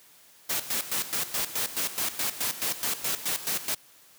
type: noise with tremolo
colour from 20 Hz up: white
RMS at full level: -28 dBFS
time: 0.49-3.75 s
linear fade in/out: 10 ms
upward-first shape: square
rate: 4.7 Hz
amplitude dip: 75%
effects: white hiss -56 dBFS RMS until 4.18 s + high-pass 100 Hz 12 dB/octave